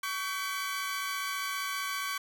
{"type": "tone cluster", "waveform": "sawtooth", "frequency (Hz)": [1129, 1544, 1996, 2313], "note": ["C#6", "G6", "B6", "D7"], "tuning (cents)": [31, -27, 18, -27], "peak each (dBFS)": [-31, -34, -40, -38], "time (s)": [0.03, 2.18], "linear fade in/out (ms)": 5, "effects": []}